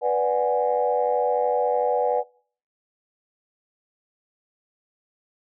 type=chord; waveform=sine; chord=G# half-diminished seventh; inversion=first; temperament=equal; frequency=493.9 / 587.3 / 740 / 830.6 Hz; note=B4 / D5 / F#5 / G#5; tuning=0 / 0 / 0 / 0 cents; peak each=-22 / -25 / -25 / -26 dBFS; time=0.01-2.24 s; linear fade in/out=50 ms; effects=noise-tail reverb RT60 0.5 s tail -24 dB re dry + tanh soft clip ceiling -9 dBFS